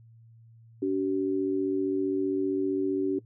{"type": "tone pair together", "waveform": "sine", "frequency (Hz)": [285.7, 381], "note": ["D4", "G4"], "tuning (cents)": [-48, -49], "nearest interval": "perfect fourth", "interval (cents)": 499, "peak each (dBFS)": -27, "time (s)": [0.82, 3.19], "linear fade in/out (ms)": 5, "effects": ["noise-tail reverb RT60 0.1 s tail -19 dB re dry", "added 114 Hz sine -51 dBFS peak until 3.25 s"]}